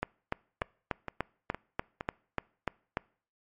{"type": "two click trains", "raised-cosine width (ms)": 0.5, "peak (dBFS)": [-20, -14], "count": [4, 11], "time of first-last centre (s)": [[0.62, 2.009], [0.03, 2.971]], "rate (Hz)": [2.16, 3.4], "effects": ["noise-tail reverb RT60 0.5 s tail -25 dB re dry", "MP3 48 kbps"]}